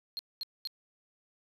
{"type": "tone bursts", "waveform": "triangle", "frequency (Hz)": 4222, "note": "C8", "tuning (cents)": 15, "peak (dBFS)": -33, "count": 3, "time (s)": [0.17, 0.673], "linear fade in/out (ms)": 0, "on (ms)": 21, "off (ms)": 220, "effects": []}